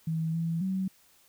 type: tone with pitch steps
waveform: sine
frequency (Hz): 161.4 / 165.5 / 189.4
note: E3 / E3 / F#3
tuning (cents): -36 / +7 / +41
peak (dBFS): -27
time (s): 0.07-0.88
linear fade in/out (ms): 5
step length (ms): 270
effects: white hiss -62 dBFS RMS until 1.28 s